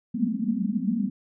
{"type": "band-pass noise", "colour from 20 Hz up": "pink", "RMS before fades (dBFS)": -26, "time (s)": [0.14, 1.1], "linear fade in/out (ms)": 5, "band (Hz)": [190, 250], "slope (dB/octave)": 96, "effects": []}